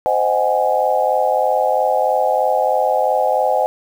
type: chord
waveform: sine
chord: Ab dominant seventh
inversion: first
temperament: just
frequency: 519.1 / 623 / 747.5 / 830.6 Hz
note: C5 / Eb5 / Gb5 / Ab5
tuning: -14 / +2 / +17 / 0 cents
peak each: -19 dBFS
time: 0.06-3.66 s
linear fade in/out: 0 ms
effects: 7-bit